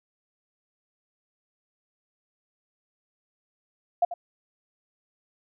sine tone with echo, 698.5 Hz, F5, in tune, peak -17 dBFS, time 4.02-4.05 s, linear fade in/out 5 ms, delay 90 ms, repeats 1, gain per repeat -13 dB, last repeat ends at 4.14 s, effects none

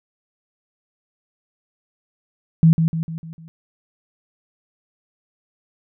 sine tone with echo, 162.6 Hz, E3, 23 cents flat, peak -8 dBFS, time 2.63-2.73 s, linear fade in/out 0 ms, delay 150 ms, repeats 5, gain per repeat -6 dB, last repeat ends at 3.48 s, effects none

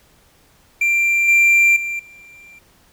triangle tone with level steps, 2367 Hz, D7, 13 cents sharp, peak -12 / -8 / -20 / -39 dBFS, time 0.81-2.59 s, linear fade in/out 5 ms, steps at 1.28 / 1.76 / 1.99 s, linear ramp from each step 5 ms, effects pink hiss -54 dBFS RMS until 2.92 s

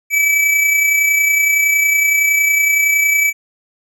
square tone with amplitude modulation, 2300 Hz, D7, 37 cents flat, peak -10 dBFS, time 0.1-3.33 s, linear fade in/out 50 ms, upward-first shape sine, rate 30.8 Hz, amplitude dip 40%, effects none

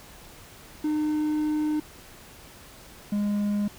triangle tone pair in turn, 304.1 / 205.7 Hz, D#4 / G#3, -40 / -16 cents, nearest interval perfect fifth, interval 676 cents, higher first, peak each -21 dBFS, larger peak neither, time 0.84-1.8 / 3.12-3.68 s, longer first, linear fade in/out 5 ms, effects pink hiss -48 dBFS RMS until 3.78 s

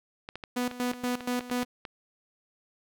clicks, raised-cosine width 0.3 ms, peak -22 dBFS, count 12, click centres 0.289 / 0.356 / 0.438 / 0.713 / 0.935 / 1.04 / 1.154 / 1.207 / 1.408 / 1.499 / 1.624 / 1.852 s
sawtooth tone with tremolo, 246.9 Hz, B3, in tune, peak -23 dBFS, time 0.56-1.65 s, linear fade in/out 10 ms, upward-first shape square, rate 4.2 Hz, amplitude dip 80%
effects none

